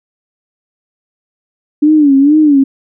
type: tone with vibrato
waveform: sine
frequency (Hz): 290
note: D4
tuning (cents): -22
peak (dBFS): -4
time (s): 1.82-2.64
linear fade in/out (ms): 10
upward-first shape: sine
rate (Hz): 2.2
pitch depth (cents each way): 120
effects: none